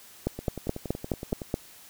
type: two click trains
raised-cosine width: 2 ms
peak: -12 / -21 dBFS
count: 7 / 12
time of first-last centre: 0.27-1.541 / 0.39-1.418 s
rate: 4.72 / 10.7 Hz
effects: white hiss -51 dBFS RMS until 1.89 s